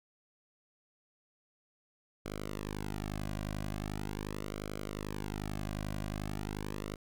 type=tone with flanger; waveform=sawtooth; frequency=51.3 Hz; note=G#1; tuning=21 cents flat; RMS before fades=-39 dBFS; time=2.25-6.96 s; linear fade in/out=10 ms; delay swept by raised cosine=1.1 to 2.3 ms; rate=0.41 Hz; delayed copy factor=-0.95; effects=none